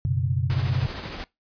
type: chord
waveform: sine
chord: F# suspended fourth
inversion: none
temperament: equal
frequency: 92.5 / 123.47 / 138.59 Hz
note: F#2 / B2 / C#3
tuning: 0 / 0 / 0 cents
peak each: -26 / -25 / -26 dBFS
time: 0.05-0.86 s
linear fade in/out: 0 ms
type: noise with tremolo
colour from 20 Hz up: pink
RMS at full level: -33 dBFS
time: 0.5-1.24 s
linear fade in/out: 0 ms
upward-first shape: sine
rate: 13 Hz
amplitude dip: 35%
effects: noise-tail reverb RT60 0.2 s tail -22 dB re dry + resampled to 11025 Hz